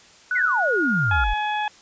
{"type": "tone with pitch glide", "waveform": "sine", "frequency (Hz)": [1480, 1403.4], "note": ["F#6", "F6"], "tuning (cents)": [0, 8], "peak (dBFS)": -20, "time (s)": [0.31, 1.24], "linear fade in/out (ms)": 2, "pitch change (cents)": -92, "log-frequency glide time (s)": [0.43, 1.12]}
{"type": "exponential sweep", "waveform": "sine", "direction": "down", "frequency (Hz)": [2181, 38.89], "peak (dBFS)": -21, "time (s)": [0.35, 1.34], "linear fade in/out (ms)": 10}
{"type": "harmonic tone", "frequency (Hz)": 844, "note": "G#5", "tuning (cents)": 28, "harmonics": [1, 2, 3, 4], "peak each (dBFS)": [-23, -29, -33, -35], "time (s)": [1.11, 1.68], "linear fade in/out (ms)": 2}
{"effects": ["white hiss -50 dBFS RMS until 1.81 s", "resampled to 16000 Hz"]}